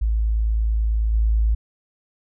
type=tone with level steps; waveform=sine; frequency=54.6 Hz; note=A1; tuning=13 cents flat; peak=-17 / -15 dBFS; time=0.01-1.55 s; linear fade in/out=10 ms; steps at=1.13 s; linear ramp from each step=10 ms; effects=none